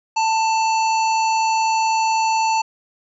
harmonic tone with a mistuned harmonic, 888 Hz, A5, 16 cents sharp, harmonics 1 / 3 / 5 / 7 / 8, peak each -16 / -26 / -30 / -33 / -34 dBFS, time 0.16-2.62 s, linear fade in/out 10 ms, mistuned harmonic 7, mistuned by -74 cents, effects none

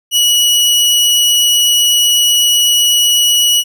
sawtooth tone, 2927 Hz, F#7, 19 cents flat, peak -5 dBFS, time 0.11-3.64 s, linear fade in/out 50 ms, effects none

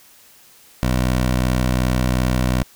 15% pulse tone, 62.7 Hz, B1, 27 cents sharp, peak -10 dBFS, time 0.83-2.63 s, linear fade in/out 0 ms, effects white hiss -49 dBFS RMS until 2.75 s

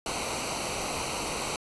pink noise with comb filter, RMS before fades -32 dBFS, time 0.06-1.56 s, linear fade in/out 2 ms, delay 0.58 ms, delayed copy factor -0.7, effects resampled to 24000 Hz

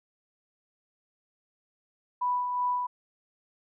sine tone with tremolo, 987.8 Hz, B5, in tune, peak -24 dBFS, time 2.21-2.87 s, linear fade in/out 10 ms, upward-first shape sine, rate 2.7 Hz, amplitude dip 40%, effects none

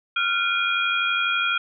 sine tone cluster, 1387 / 1479 / 2431 / 3277 Hz, F6 / F#6 / D#7 / G#7, -12 / -1 / -41 / -24 cents, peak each -23 / -31 / -25 / -27 dBFS, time 0.16-1.58 s, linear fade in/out 5 ms, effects none

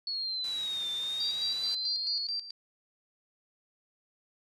sine exponential two-way sweep, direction down then up, 4400 to 3566 to 4400 Hz, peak -31 dBFS, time 0.07-2.27 s, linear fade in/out 2 ms, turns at 0.9 s
white noise, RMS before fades -45 dBFS, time 0.44-1.75 s, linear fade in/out 2 ms
sine tone with tremolo, 4699 Hz, D8, in tune, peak -30 dBFS, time 1.2-2.51 s, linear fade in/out 5 ms, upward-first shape square, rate 4.6 Hz, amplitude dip 75%
effects low-pass 8000 Hz 12 dB/octave

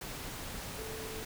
sine tone in noise, 440 Hz, A4, in tune, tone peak -44 dBFS, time 0.78-1.23 s, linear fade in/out 5 ms, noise pink, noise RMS -42 dBFS, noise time 0.01-1.25 s, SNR -5 dB, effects none

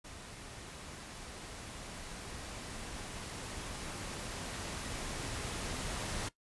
pink noise with level ramp, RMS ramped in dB -49 to -38 dBFS, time 0.04-6.29 s, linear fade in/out 10 ms, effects noise-tail reverb RT60 0.1 s tail -17 dB re dry + resampled to 24000 Hz

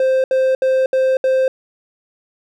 triangle tone bursts, 523.3 Hz, C5, in tune, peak -10 dBFS, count 5, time 0-1.48 s, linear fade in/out 2 ms, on 240 ms, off 70 ms, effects none

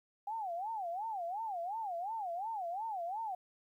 sine tone with vibrato, 784 Hz, G5, in tune, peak -36 dBFS, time 0.27-3.35 s, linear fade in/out 5 ms, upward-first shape sine, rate 2.8 Hz, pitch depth 260 cents each way, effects 12-bit

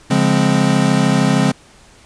square chord, Db major seventh, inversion none, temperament equal with one note detuned, 141.5 / 174.61 / 207.7 / 261.6 Hz, Db3 / F3 / Ab3 / C4, +36 / 0 / 0 / 0 cents, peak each -18 dBFS, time 0.1-1.52 s, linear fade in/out 10 ms, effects pink hiss -46 dBFS RMS until 2.05 s + resampled to 22050 Hz

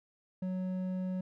sine tone with hard clipping, 185 Hz, F#3, in tune, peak -34 dBFS, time 0.42-1.21 s, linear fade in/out 5 ms, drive 6 dB, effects none

